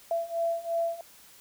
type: beating tone pair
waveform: sine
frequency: 670 / 672.9 Hz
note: E5 / E5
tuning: +28 / +35 cents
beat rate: 2.9 Hz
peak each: -31 / -29 dBFS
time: 0.11-1.01 s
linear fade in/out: 2 ms
effects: white hiss -54 dBFS RMS until 1.4 s